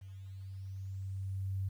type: tone with level ramp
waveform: sine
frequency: 96.2 Hz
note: G2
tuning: 32 cents flat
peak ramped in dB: -46 to -32 dBFS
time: 0.01-1.69 s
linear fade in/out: 10 ms
effects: 11-bit